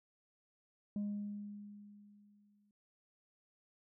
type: tone with exponential decay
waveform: sine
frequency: 205.5 Hz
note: G#3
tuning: 18 cents flat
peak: -32 dBFS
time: 0.96-2.71 s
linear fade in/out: 2 ms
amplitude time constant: 380 ms
effects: tanh soft clip ceiling -34 dBFS